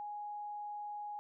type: tone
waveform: sine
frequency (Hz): 830.6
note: G#5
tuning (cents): 0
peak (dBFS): -40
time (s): 0-1.19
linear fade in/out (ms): 0
effects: none